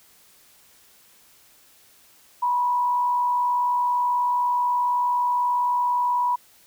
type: tone with frequency modulation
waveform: sine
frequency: 978 Hz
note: B5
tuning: 17 cents flat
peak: -19 dBFS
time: 2.42-6.36 s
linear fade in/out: 10 ms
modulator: 61.5 Hz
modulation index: 0.35
effects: white hiss -55 dBFS RMS until 6.66 s